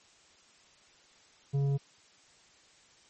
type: tone with tanh clipping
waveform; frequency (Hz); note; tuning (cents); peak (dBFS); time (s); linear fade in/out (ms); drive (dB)
triangle; 139.6; C#3; +13; -27; 1.53-1.78; 20; 12
effects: white hiss -61 dBFS RMS until 3.09 s + MP3 32 kbps